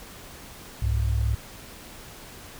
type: tone pair together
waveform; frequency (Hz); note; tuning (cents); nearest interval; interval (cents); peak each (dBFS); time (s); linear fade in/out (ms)
sine; 65.41 / 103.83; C2 / G#2; 0 / 0; minor sixth; 800; -23 / -25; 0.82-1.35; 5
effects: pink hiss -44 dBFS RMS until 2.59 s